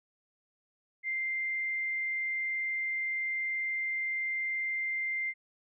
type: tone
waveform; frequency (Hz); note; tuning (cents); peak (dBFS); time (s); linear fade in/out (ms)
sine; 2093; C7; 0; -30; 1.03-5.34; 50
effects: none